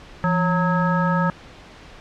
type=harmonic tone with a mistuned harmonic; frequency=183.4 Hz; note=F#3; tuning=15 cents flat; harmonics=1 / 3 / 5 / 7 / 9; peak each=-19 / -27 / -25 / -25 / -28 dBFS; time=0.24-1.3 s; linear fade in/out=0 ms; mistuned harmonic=1; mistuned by=-130 cents; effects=pink hiss -43 dBFS RMS until 2 s + low-pass 4000 Hz 12 dB/octave